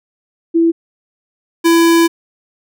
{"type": "tone pair in turn", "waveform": ["sine", "square"], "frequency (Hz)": [332.4, 334], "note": ["E4", "E4"], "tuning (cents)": [15, 23], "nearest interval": "unison", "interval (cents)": 8, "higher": "second", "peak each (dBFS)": -8, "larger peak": "neither", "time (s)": [[0.54, 0.72], [1.64, 2.08]], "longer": "second", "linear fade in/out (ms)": 20, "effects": []}